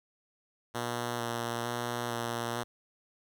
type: tone with vibrato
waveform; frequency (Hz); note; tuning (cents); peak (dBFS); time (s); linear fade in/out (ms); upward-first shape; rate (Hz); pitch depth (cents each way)
5% pulse; 118.9; A#2; +35; -21; 0.74-2.64; 20; square; 1.1; 16
effects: none